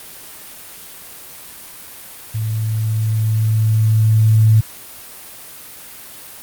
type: tone with level ramp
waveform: sine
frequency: 109.7 Hz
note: A2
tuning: 5 cents flat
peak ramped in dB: -18 to -7 dBFS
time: 2.34-4.61 s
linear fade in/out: 10 ms
effects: white hiss -36 dBFS RMS until 6.42 s + Opus 32 kbps